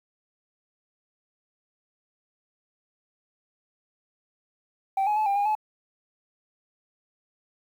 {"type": "tone with pitch steps", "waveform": "sine", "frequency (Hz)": [777, 840, 861, 797, 813, 857], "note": ["G5", "G#5", "A5", "G5", "G#5", "A5"], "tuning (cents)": [-16, 19, -38, 28, -37, -46], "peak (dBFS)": -19, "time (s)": [4.97, 5.552], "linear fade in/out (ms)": 5, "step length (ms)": 97, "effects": ["tanh soft clip ceiling -20 dBFS", "9-bit"]}